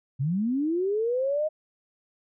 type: linear sweep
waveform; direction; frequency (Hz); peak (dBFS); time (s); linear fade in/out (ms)
sine; up; 124.7 to 630; -23; 0.19-1.49; 20
effects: none